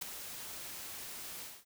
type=noise with ADSR envelope; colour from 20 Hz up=white; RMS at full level=-35 dBFS; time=0.01-1.65 s; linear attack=13 ms; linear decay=4 ms; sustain=-10 dB; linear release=230 ms; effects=none